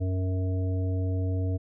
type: harmonic tone with a mistuned harmonic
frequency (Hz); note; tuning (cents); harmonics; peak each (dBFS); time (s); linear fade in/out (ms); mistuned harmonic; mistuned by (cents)
93.1; F#2; +11; 1 / 3 / 5 / 7; -25 / -35 / -39 / -42; 0-1.58; 20; 5; -15
effects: none